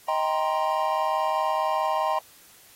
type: chord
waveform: triangle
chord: C minor seventh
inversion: first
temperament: just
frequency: 627.9 / 784.9 / 941.9 / 1046.5 Hz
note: Eb5 / G5 / Bb5 / C6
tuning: +16 / +2 / +18 / 0 cents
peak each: -26 dBFS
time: 0.08-2.19 s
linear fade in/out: 5 ms
effects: white hiss -53 dBFS RMS until 2.75 s + AAC 48 kbps